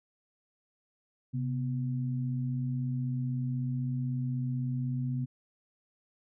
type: tone pair together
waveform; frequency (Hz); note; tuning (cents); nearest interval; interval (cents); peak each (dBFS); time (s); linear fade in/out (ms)
sine; 130.79 / 246.9; C3 / B3; 0 / 0; major seventh; 1100; -30 / -36; 1.33-5.26; 20
effects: none